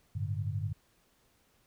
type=chord; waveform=sine; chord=G suspended second; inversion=none; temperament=equal; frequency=98 / 110 / 146.83 Hz; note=G2 / A2 / D3; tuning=0 / 0 / 0 cents; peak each=-34 / -36 / -38 dBFS; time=0.15-0.73 s; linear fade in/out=10 ms; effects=pink hiss -69 dBFS RMS until 1.66 s